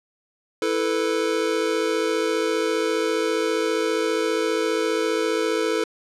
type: chord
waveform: square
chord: E suspended fourth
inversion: none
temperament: just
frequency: 329.6 / 439.5 / 494.4 Hz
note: E4 / A4 / B4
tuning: 0 / -2 / +2 cents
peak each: -27 / -24 / -27 dBFS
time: 0.62-5.84 s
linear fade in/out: 2 ms
effects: low-pass 8000 Hz 12 dB/octave